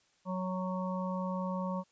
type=harmonic tone; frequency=185 Hz; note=F#3; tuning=in tune; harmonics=1 / 3 / 5 / 6; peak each=-34 / -39 / -41 / -42 dBFS; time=0.25-1.84 s; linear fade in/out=50 ms; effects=white hiss -70 dBFS RMS until 1.91 s + resampled to 16000 Hz